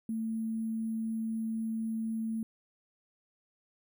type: tone with sample-and-hold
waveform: sine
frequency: 223 Hz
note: A3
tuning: 23 cents sharp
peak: -31 dBFS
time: 0.09-2.43 s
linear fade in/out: 2 ms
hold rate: 11025 Hz
effects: none